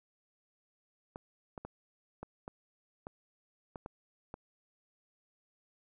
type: clicks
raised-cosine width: 1 ms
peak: -28 dBFS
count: 9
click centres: 1.159 / 1.578 / 1.65 / 2.23 / 2.479 / 3.069 / 3.758 / 3.861 / 4.341 s
effects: none